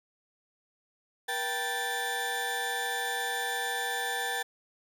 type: tone cluster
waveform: 30% pulse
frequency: 474.9 / 781 / 1759 Hz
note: A#4 / G5 / A6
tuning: +32 / -7 / -1 cents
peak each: -36 / -32 / -30 dBFS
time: 1.28-4.43 s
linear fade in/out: 10 ms
effects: none